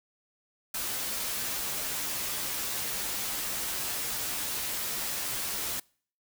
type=noise with comb filter; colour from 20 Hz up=white; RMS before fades=-33 dBFS; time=0.74-5.8 s; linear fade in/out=5 ms; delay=12 ms; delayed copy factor=-0.55; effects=noise-tail reverb RT60 0.5 s tail -26 dB re dry